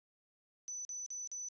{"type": "tone bursts", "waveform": "sine", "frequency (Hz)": 5990, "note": "F#8", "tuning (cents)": 20, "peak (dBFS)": -40, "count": 4, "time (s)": [0.68, 1.486], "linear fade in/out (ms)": 0, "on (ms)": 170, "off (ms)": 42, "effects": ["resampled to 16000 Hz"]}